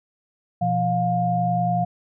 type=tone cluster; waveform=sine; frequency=122.4 / 173.2 / 708 Hz; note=B2 / F3 / F5; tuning=-15 / -14 / +23 cents; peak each=-26 / -24 / -21 dBFS; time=0.61-1.85 s; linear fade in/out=10 ms; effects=none